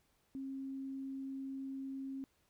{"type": "tone", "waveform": "sine", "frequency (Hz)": 269.1, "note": "C4", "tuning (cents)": 49, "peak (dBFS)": -40, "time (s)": [0.35, 2.24], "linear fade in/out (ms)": 0, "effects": ["pink hiss -75 dBFS RMS until 2.49 s"]}